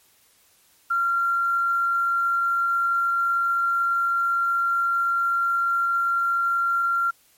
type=tone with quantisation; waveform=sine; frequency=1378 Hz; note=F6; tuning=24 cents flat; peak=-19 dBFS; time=0.9-7.11 s; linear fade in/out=10 ms; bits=8; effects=white hiss -59 dBFS RMS until 7.37 s + MP3 64 kbps